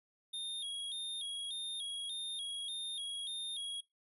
square tone with vibrato, 3473 Hz, A7, 23 cents flat, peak -39 dBFS, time 0.33-3.81 s, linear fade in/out 10 ms, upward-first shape square, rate 1.7 Hz, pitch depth 84 cents each way, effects noise-tail reverb RT60 0.2 s tail -25 dB re dry + resampled to 32000 Hz

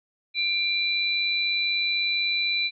sine tone pair together, 2368 / 3982 Hz, D7 / B7, +14 / +14 cents, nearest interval major sixth, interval 900 cents, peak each -25 dBFS, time 0.34-2.71 s, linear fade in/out 50 ms, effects none

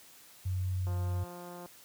sine tone, 92.6 Hz, F#2, 2 cents sharp, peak -29 dBFS, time 0.45-1.24 s, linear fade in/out 10 ms
click train, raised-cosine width 1 ms, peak -33 dBFS, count 140, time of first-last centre 0.87-1.66 s, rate 176 Hz
effects white hiss -56 dBFS RMS until 1.84 s + high-pass 60 Hz 12 dB/octave

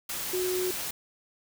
sine tone in noise, 366.4 Hz, F#4, 17 cents flat, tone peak -27 dBFS, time 0.33-0.71 s, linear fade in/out 5 ms, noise white, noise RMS -34 dBFS, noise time 0.09-0.91 s, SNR +4 dB, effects none

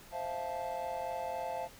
triangle chord, F major seventh, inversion second, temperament just, 523.8 / 654.8 / 698.5 / 873.1 Hz, C5 / E5 / F5 / A5, +2 / -12 / 0 / -14 cents, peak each -40 / -40 / -38 / -38 dBFS, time 0.11-1.69 s, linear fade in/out 50 ms, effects pink hiss -55 dBFS RMS until 1.79 s

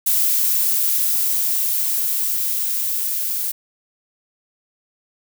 violet noise with level ramp, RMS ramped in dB -17 to -23 dBFS, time 0.06-3.52 s, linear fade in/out 10 ms, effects none

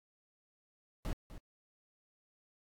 brown noise with echo, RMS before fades -36 dBFS, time 1.05-1.13 s, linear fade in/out 0 ms, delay 250 ms, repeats 1, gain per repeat -12 dB, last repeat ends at 1.38 s, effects AAC 64 kbps

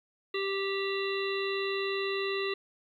harmonic tone with a mistuned harmonic, 392 Hz, G4, in tune, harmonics 1 / 3 / 5 / 7 / 9 / 10, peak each -31 / -39 / -38 / -38 / -45 / -40 dBFS, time 0.34-2.54 s, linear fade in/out 5 ms, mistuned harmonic 10, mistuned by +17 cents, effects 11-bit

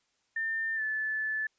sine tone with pitch glide, 1800 to 1740.7 Hz, A6 to A6, +39 to -19 cents, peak -29 dBFS, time 0.36-1.47 s, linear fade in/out 5 ms, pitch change -58 cents, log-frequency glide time 0.75-0.82 s, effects white hiss -74 dBFS RMS until 1.58 s + resampled to 16000 Hz

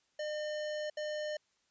square tone bursts at uneven times, 605 Hz, D#5, 49 cents flat, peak -36 dBFS, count 2, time 0.19-0.9 / 0.97-1.37 s, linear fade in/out 5 ms, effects white hiss -75 dBFS RMS until 1.7 s + resampled to 16000 Hz

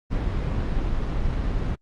brown noise, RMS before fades -24 dBFS, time 0.1-1.76 s, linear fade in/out 20 ms, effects low-pass 4000 Hz 12 dB/octave + Opus 24 kbps

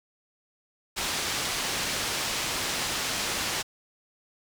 white low-pass noise, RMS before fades -30 dBFS, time 0.96-3.63 s, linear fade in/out 20 ms, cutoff 6000 Hz, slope 12 dB/octave, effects none

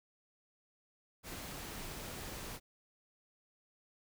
pink noise, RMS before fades -45 dBFS, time 1.23-2.6 s, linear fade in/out 50 ms, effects none

